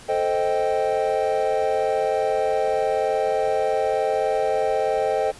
triangle chord, A half-diminished seventh, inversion none, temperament equal, 440 / 523.3 / 622.3 / 784 Hz, A4 / C5 / Eb5 / G5, 0 / 0 / 0 / 0 cents, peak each -23 dBFS, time 0.08-5.32 s, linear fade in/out 20 ms, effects pink hiss -44 dBFS RMS until 5.39 s + resampled to 24000 Hz

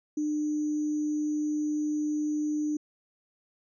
sine tone with sample-and-hold, 301 Hz, D4, 43 cents sharp, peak -26 dBFS, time 0.17-2.77 s, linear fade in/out 5 ms, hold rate 6300 Hz, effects resampled to 16000 Hz

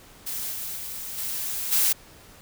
blue noise with level steps, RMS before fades -31 / -33 / -35 / -30 / -21 dBFS, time 0.26-1.93 s, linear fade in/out 10 ms, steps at 0.51 / 0.75 / 1.17 / 1.71 s, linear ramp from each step 20 ms, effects pink hiss -50 dBFS RMS until 2.41 s

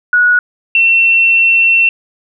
sine tone pair in turn, 1461 / 2704 Hz, F#6 / E7, -22 / +43 cents, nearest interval major seventh, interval 1065 cents, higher second, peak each -6 dBFS, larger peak neither, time 0.13-0.39 / 0.75-1.89 s, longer second, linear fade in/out 2 ms, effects none

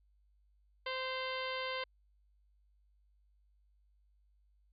harmonic tone with a mistuned harmonic, 519 Hz, C5, 14 cents flat, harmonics 1 / 2 / 3 / 4 / 5 / 6 / 7 / 8 / 9, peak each -41 / -42 / -46 / -43 / -49 / -46 / -50 / -52 / -51 dBFS, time 0.86-1.84 s, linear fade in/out 5 ms, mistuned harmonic 5, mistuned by +63 cents, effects added 50 Hz sine -67 dBFS peak until 4.72 s

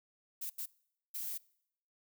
violet noise bursts at uneven times, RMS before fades -40 dBFS, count 3, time 0.41-0.5 / 0.58-0.66 / 1.14-1.38 s, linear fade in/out 10 ms, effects noise-tail reverb RT60 0.7 s tail -23 dB re dry

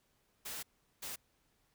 white noise bursts at uneven times, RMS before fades -43 dBFS, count 2, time 0.45-0.63 / 1.02-1.16 s, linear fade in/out 10 ms, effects pink hiss -75 dBFS RMS until 1.74 s

